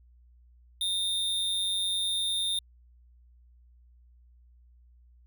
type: tone with amplitude modulation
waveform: square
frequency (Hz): 3648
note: A#7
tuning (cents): -38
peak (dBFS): -25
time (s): 0.81-2.59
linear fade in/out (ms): 2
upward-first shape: sine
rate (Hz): 191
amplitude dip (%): 55
effects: added 60 Hz sine -55 dBFS peak until 5.26 s